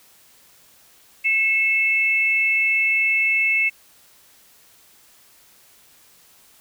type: tone pair together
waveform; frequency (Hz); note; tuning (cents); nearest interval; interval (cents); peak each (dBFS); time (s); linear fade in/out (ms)
sine; 2180 / 2637; C#7 / E7; -29 / 0; minor third; 329; -19; 1.24-3.7; 20
effects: white hiss -53 dBFS RMS until 6.6 s